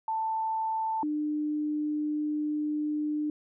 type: tone pair in turn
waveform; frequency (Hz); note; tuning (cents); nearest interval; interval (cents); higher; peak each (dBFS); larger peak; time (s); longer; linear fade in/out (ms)
sine; 886 / 300.5; A5 / D4; +12 / +40; octave + perfect fifth; 1872; first; -27; neither; 0.08-1.03 / 1.03-3.3; second; 2
effects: none